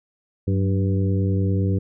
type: harmonic tone with a mistuned harmonic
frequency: 97.5 Hz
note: G2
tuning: 9 cents flat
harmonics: 1 / 2 / 3 / 4 / 5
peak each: -19 / -25 / -29 / -31 / -33 dBFS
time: 0.47-1.79 s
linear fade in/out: 10 ms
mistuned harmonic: 2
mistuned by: -69 cents
effects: none